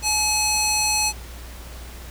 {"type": "tone with band-pass filter", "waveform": "square", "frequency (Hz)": 852, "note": "G#5", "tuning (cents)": 44, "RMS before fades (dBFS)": -21, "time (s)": [0.02, 1.13], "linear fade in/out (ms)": 50, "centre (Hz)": 7000, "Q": 1, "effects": ["added 60 Hz sine -36 dBFS peak until 2.1 s", "pink hiss -42 dBFS RMS until 2.1 s"]}